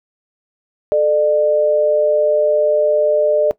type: tone pair together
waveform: sine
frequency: 437.4 / 600 Hz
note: A4 / D5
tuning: -10 / +37 cents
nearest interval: perfect fourth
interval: 547 cents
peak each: -17 / -12 dBFS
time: 0.92-3.51 s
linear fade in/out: 0 ms
effects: noise-tail reverb RT60 0.1 s tail -18 dB re dry